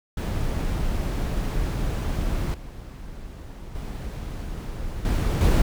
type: noise with level steps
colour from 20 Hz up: brown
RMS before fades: -25 / -38 / -32 / -22 / -17 dBFS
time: 0.17-5.62 s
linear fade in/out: 5 ms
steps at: 2.54 / 3.75 / 5.05 / 5.41 s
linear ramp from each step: 2 ms
effects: none